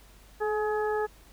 harmonic tone with a mistuned harmonic, 422.4 Hz, G#4, 29 cents sharp, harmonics 1 / 2 / 3 / 4, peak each -27 / -32 / -38 / -37 dBFS, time 0.4-1.07 s, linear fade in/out 20 ms, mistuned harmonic 1, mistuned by +21 cents, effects added 49 Hz sine -53 dBFS peak until 1.32 s + pink hiss -57 dBFS RMS until 1.32 s

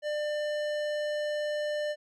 sine tone with tanh clipping, 597 Hz, D5, 28 cents sharp, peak -31 dBFS, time 0.02-1.96 s, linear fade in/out 50 ms, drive 17 dB, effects none

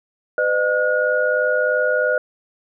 sine tone cluster, 506 / 609 / 1443 Hz, B4 / D#5 / F#6, +42 / -37 / -44 cents, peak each -20 dBFS, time 0.38-2.18 s, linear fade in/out 2 ms, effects none

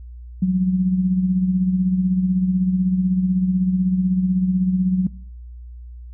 sine tone with tremolo, 185 Hz, F#3, in tune, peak -13 dBFS, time 0.42-5.07 s, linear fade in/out 5 ms, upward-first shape sine, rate 16 Hz, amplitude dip 45%, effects noise-tail reverb RT60 0.6 s tail -21 dB re dry + added 60 Hz sine -34 dBFS peak until 6.13 s

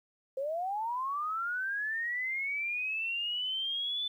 sine linear sweep, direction up, 517 to 3520 Hz, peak -31 dBFS, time 0.37-4.08 s, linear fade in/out 5 ms, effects 11-bit

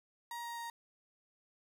35% pulse tone with pitch steps, 945 / 939.6 / 934.1 Hz, A#5 / A#5 / A#5, +23 / +13 / +3 cents, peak -39 dBFS, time 0.31-0.7 s, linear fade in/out 2 ms, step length 130 ms, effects none

